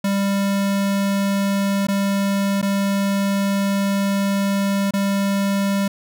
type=tone with dropouts; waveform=square; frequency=198 Hz; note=G3; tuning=18 cents sharp; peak=-18 dBFS; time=0.04-5.88 s; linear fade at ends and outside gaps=5 ms; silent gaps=1.87-1.884 / 2.616-2.626 / 4.909-4.936 s; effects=none